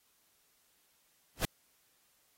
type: noise with exponential growth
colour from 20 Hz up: pink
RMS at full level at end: -26 dBFS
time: 1.36-1.45 s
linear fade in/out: 0 ms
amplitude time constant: 19 ms
effects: white hiss -71 dBFS RMS until 2.37 s + AAC 48 kbps